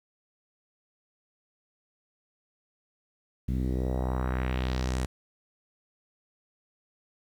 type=tone with low-pass filter sweep; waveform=sawtooth; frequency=63.5 Hz; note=B1; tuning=49 cents sharp; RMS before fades=-29 dBFS; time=3.48-5.06 s; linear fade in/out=5 ms; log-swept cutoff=200 to 10000 Hz; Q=1.8; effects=9-bit